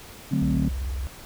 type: chord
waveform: sine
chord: D dominant seventh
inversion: none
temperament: equal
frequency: 146.83 / 185 / 220 / 261.6 Hz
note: D3 / F#3 / A3 / C4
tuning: 0 / 0 / 0 / 0 cents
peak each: -24 / -26 / -27 / -25 dBFS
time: 0.31-0.69 s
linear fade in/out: 10 ms
type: tone with vibrato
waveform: sine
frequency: 64.4 Hz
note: C2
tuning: 27 cents flat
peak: -26 dBFS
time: 0.42-1.07 s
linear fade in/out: 0 ms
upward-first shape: sine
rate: 18 Hz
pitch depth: 240 cents each way
effects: tanh soft clip ceiling -13 dBFS + pink hiss -44 dBFS RMS until 1.25 s